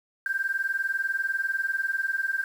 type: tone pair together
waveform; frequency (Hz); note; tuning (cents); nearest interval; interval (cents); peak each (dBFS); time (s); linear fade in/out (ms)
sine; 1568 / 1588.1; G6 / G6; 0 / +22; unison; 22; -28; 0.26-2.44; 2
effects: 8-bit